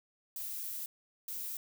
violet noise bursts at uneven times, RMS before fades -40 dBFS, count 2, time 0.36-0.86 / 1.28-1.57 s, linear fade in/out 2 ms, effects none

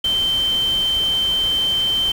sine tone in noise, 3110 Hz, G7, 14 cents flat, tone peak -16 dBFS, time 0.04-2.12 s, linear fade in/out 5 ms, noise pink, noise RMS -32 dBFS, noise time 0.04-2.12 s, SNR +13 dB, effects none

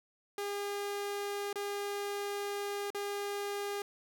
sawtooth tone with dropouts, 405.2 Hz, G#4, 43 cents flat, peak -31 dBFS, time 0.38-3.82 s, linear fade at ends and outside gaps 2 ms, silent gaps 1.529-1.557 / 2.904-2.947 s, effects none

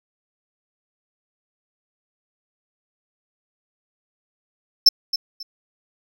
triangle tone with echo, 5310 Hz, E8, 12 cents sharp, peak -6 dBFS, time 4.86-4.89 s, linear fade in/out 5 ms, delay 270 ms, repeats 2, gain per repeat -12 dB, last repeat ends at 5.43 s, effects none

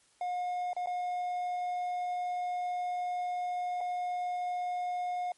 triangle tone with dropouts, 718 Hz, F5, 48 cents sharp, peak -29 dBFS, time 0.21-5.32 s, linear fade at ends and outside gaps 2 ms, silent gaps 0.732-0.765 / 0.86-0.871 / 3.807-3.811 s, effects white hiss -66 dBFS RMS until 5.37 s + MP3 48 kbps

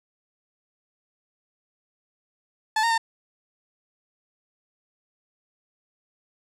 30% pulse tone with pitch steps, 871 / 923 / 907 Hz, A5 / A#5 / A#5, -18 / -17 / -48 cents, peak -17 dBFS, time 2.76-2.979 s, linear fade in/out 5 ms, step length 73 ms, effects low-pass 8000 Hz 12 dB/octave

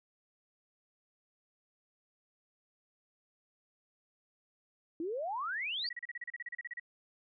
sine exponential sweep, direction up, 311.1 to 4806 Hz, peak -34 dBFS, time 5-5.89 s, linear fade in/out 2 ms
sine tone bursts, 1920 Hz, B6, 49 cents flat, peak -38 dBFS, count 16, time 5.84-6.798 s, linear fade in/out 5 ms, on 28 ms, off 34 ms
effects none

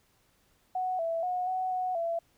sine tone with pitch steps, 740 / 662 / 727 / 745 / 737 / 672 Hz, F#5 / E5 / F#5 / F#5 / F#5 / E5, 0 / +7 / -31 / +12 / -7 / +33 cents, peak -28 dBFS, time 0.75-2.19 s, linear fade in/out 5 ms, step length 240 ms, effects pink hiss -68 dBFS RMS until 2.37 s

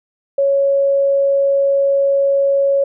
sine tone, 554.4 Hz, C#5, in tune, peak -11 dBFS, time 0.38-2.84 s, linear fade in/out 5 ms, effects none

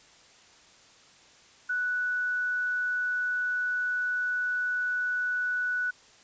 sine tone, 1480 Hz, F#6, in tune, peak -26 dBFS, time 1.69-5.91 s, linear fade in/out 10 ms, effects white hiss -56 dBFS RMS until 6.23 s + resampled to 16000 Hz

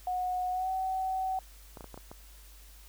sine tone with pitch glide, 731 to 756.3 Hz, F#5 to F#5, -21 to +38 cents, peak -29 dBFS, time 0.07-1.39 s, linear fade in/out 2 ms, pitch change +59 cents, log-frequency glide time 0.51-0.7 s
clicks, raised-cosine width 1 ms, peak -30 dBFS, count 6, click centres 1.772 / 1.808 / 1.843 / 1.943 / 1.976 / 2.115 s
effects added 50 Hz sine -51 dBFS peak until 2.88 s + white hiss -57 dBFS RMS until 2.88 s

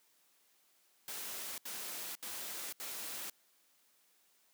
white noise bursts, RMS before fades -43 dBFS, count 4, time 1.08-3.299 s, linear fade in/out 2 ms, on 500 ms, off 73 ms, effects white hiss -71 dBFS RMS until 4.53 s + high-pass 200 Hz 12 dB/octave

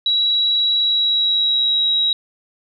sine tone with pitch glide, 3892 to 3847 Hz, B7 to B7, -26 to -46 cents, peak -14 dBFS, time 0.06-2.13 s, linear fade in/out 2 ms, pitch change -20 cents, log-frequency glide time 0.78-1.84 s, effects none

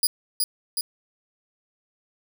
15% pulse tone with echo, 4903 Hz, D#8, 26 cents flat, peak -11 dBFS, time 0.03-0.07 s, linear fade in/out 2 ms, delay 370 ms, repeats 2, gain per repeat -3 dB, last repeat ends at 0.81 s, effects none

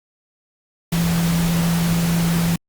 sine tone in noise, 168.8 Hz, E3, 41 cents sharp, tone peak -16 dBFS, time 0.92-2.56 s, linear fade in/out 5 ms, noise pink, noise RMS -26 dBFS, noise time 0.92-2.56 s, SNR +7 dB, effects Opus 48 kbps

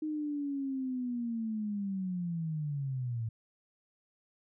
sine linear sweep, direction down, 311.1 to 110 Hz, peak -32 dBFS, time 0.02-3.29 s, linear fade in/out 5 ms, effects none

